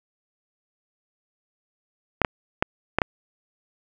clicks, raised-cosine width 0.5 ms, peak -3 dBFS, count 5, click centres 2.217 / 2.248 / 2.625 / 2.986 / 3.018 s, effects none

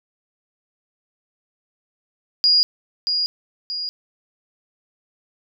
sine tone with echo, 4865 Hz, D#8, 40 cents flat, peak -12 dBFS, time 2.44-2.63 s, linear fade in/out 0 ms, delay 630 ms, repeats 2, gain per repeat -6 dB, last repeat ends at 3.89 s, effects none

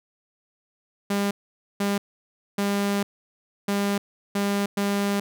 sawtooth tone bursts at uneven times, 201.1 Hz, G3, 44 cents sharp, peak -18 dBFS, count 6, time 1.1-1.31 / 1.8-1.98 / 2.58-3.03 / 3.68-3.98 / 4.35-4.66 / 4.77-5.2 s, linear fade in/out 5 ms, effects none

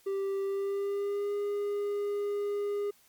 triangle tone with pitch glide, 392 to 408.6 Hz, G4 to G#4, 0 to -28 cents, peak -27 dBFS, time 0.06-2.91 s, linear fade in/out 10 ms, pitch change +72 cents, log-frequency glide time 0.43-1.33 s, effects white hiss -63 dBFS RMS until 3.08 s + MP3 96 kbps

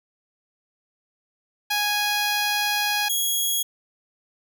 10% pulse tone pair in turn, 829 / 3316 Hz, G#5 / G#7, -3 / -3 cents, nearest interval 2 octaves, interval 2400 cents, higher second, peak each -13 dBFS, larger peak neither, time 1.7-3.09 / 3.09-3.63 s, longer first, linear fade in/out 10 ms, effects none

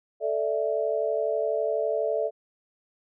sine chord, A suspended fourth, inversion none, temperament equal, 440 / 587.3 / 659.3 Hz, A4 / D5 / E5, 0 / 0 / 0 cents, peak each -28 dBFS, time 0.2-2.31 s, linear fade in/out 50 ms, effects none

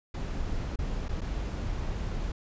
brown noise with dropouts, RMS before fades -32 dBFS, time 0.14-2.32 s, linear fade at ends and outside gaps 5 ms, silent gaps 0.759-0.788 / 1.084-1.09 / 1.209-1.215 s, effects resampled to 16000 Hz

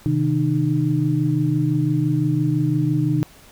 sine tone cluster, 130.2 / 156.1 / 303.7 Hz, C3 / D#3 / D#4, -8 / +6 / -42 cents, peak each -21 dBFS, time 0.06-3.23 s, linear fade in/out 0 ms, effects pink hiss -48 dBFS RMS until 3.51 s

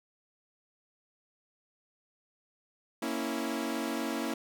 sawtooth chord, A# diminished, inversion none, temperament equal, 233.1 / 277.2 / 329.6 Hz, A#3 / C#4 / E4, 0 / 0 / 0 cents, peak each -32 dBFS, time 3.02-4.34 s, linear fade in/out 5 ms, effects none

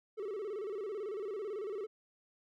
triangle tone with vibrato, 409.6 Hz, G#4, 24 cents flat, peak -35 dBFS, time 0.17-1.87 s, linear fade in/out 20 ms, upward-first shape square, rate 18 Hz, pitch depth 110 cents each way, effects none

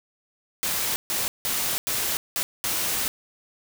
white noise bursts at uneven times, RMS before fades -26 dBFS, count 6, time 0.63-0.96 / 1.1-1.28 / 1.45-1.78 / 1.87-2.17 / 2.36-2.43 / 2.64-3.08 s, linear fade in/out 0 ms, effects none

